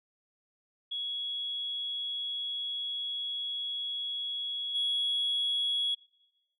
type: tone with level steps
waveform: sine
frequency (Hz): 3345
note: G#7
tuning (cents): +12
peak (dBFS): -32 / -26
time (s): 0.91-5.95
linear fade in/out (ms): 10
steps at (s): 4.74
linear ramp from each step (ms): 20
effects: noise-tail reverb RT60 1.0 s tail -23 dB re dry + tanh soft clip ceiling -23 dBFS